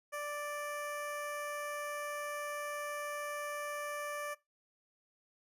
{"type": "tone with notch filter", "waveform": "15% pulse", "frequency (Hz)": 587.3, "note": "D5", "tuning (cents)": 0, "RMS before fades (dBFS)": -40, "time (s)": [0.12, 4.35], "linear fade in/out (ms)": 20, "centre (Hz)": 4000, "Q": 0.78, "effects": ["noise-tail reverb RT60 0.2 s tail -19 dB re dry", "resampled to 32000 Hz"]}